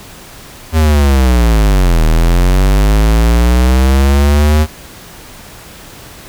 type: linear two-way sweep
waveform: square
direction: down then up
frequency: 81 to 38.89 to 77.7 Hz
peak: -7 dBFS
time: 0.72-4.67 s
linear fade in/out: 50 ms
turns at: 2.04 s
effects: pink hiss -34 dBFS RMS until 6.28 s